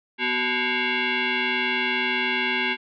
sine tone with frequency modulation, 246.9 Hz, B3, in tune, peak -21 dBFS, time 0.18-2.77 s, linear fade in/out 50 ms, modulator 622 Hz, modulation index 4.7, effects none

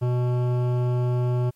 sine tone with hard clipping, 123.47 Hz, B2, in tune, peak -22 dBFS, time 0.01-1.51 s, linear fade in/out 20 ms, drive 14 dB, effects white hiss -66 dBFS RMS until 1.55 s + MP3 64 kbps

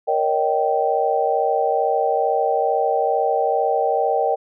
sine chord, Eb dominant seventh, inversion second, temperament just, 466.7 / 560 / 622.3 / 777.8 Hz, Bb4 / Db5 / Eb5 / G5, +2 / +18 / 0 / -14 cents, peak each -22 / -24 / -23 / -20 dBFS, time 0.07-4.36 s, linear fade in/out 20 ms, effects none

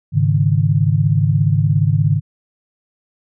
sine chord, Ab suspended fourth, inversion none, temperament equal, 103.83 / 138.59 / 155.56 Hz, Ab2 / Db3 / Eb3, 0 / 0 / 0 cents, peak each -16 dBFS, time 0.12-2.21 s, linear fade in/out 50 ms, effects none

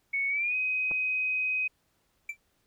sine tone with pitch glide, 2217 to 2517 Hz, C#7 to D#7, 0 to +19 cents, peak -26 dBFS, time 0.13-1.68 s, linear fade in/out 10 ms, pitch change +219 cents, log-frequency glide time 0.29-0.55 s
clicks, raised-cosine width 1 ms, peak -29 dBFS, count 2, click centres 0.911 / 0.917 s
triangle tone with exponential decay, 2338 Hz, D7, 8 cents flat, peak -27 dBFS, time 2.29-2.37 s, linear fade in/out 5 ms, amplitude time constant 17 ms
effects pink hiss -72 dBFS RMS until 2.66 s

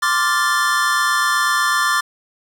square chord, D minor seventh, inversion third, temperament equal, 1046.5 / 1174.7 / 1396.9 / 1760 Hz, C6 / D6 / F6 / A6, 0 / 0 / 0 / 0 cents, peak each -24 / -20 / -23 / -20 dBFS, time 0.02-2.01 s, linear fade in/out 10 ms, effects low-pass 12000 Hz 12 dB/octave + 7-bit

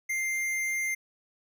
sine tone with hard clipping, 2099 Hz, C7, 5 cents sharp, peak -29 dBFS, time 0.09-0.95 s, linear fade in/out 10 ms, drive 14 dB, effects none

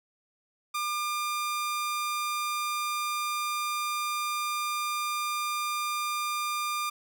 sawtooth tone, 1200 Hz, D6, 37 cents sharp, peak -25 dBFS, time 0.74-6.9 s, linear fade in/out 10 ms, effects none

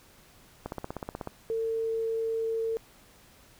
click train, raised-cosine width 1 ms, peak -20 dBFS, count 11, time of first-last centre 0.66-1.273 s, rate 16.3 Hz
sine tone, 450.9 Hz, A4, 42 cents sharp, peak -27 dBFS, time 1.5-2.77 s, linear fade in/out 0 ms
effects pink hiss -57 dBFS RMS until 3.59 s

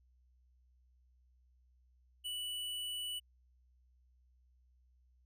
square tone, 2960 Hz, F#7, in tune, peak -39 dBFS, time 2.24-3.2 s, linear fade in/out 20 ms, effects added 62 Hz sine -66 dBFS peak until 5.25 s

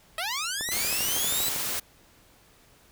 10% pulse linear sweep, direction up, 622.3 to 4037 Hz, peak -20 dBFS, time 0.18-1.49 s, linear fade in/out 2 ms
click train, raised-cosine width 1 ms, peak -23 dBFS, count 13, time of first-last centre 0.61-1.562 s, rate 12.6 Hz
white noise, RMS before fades -30 dBFS, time 0.71-1.8 s, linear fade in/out 10 ms
effects pink hiss -58 dBFS RMS until 2.91 s

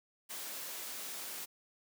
white high-pass noise, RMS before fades -43 dBFS, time 0.29-1.46 s, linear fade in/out 20 ms, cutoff 220 Hz, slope 12 dB/octave, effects none

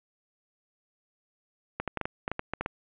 clicks, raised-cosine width 0.5 ms, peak -15 dBFS, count 11, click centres 1.8 / 1.877 / 1.973 / 2.013 / 2.055 / 2.279 / 2.316 / 2.394 / 2.536 / 2.61 / 2.661 s, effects resampled to 8000 Hz + 8-bit

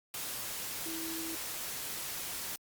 sine tone in noise, 326.2 Hz, E4, 18 cents flat, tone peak -40 dBFS, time 0.86-1.35 s, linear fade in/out 2 ms, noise white, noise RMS -39 dBFS, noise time 0.14-2.56 s, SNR -4 dB, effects Opus 48 kbps

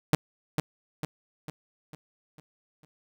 sawtooth tone with echo, 153.5 Hz, D#3, 23 cents flat, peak -14 dBFS, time 0.13-0.15 s, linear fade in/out 0 ms, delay 450 ms, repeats 6, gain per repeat -6 dB, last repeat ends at 2.85 s, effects none

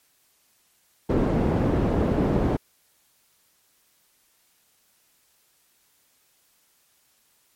white low-pass noise, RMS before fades -22 dBFS, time 1.09-2.57 s, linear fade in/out 10 ms, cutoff 370 Hz, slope 12 dB/octave, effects white hiss -64 dBFS RMS until 7.55 s + MP3 64 kbps

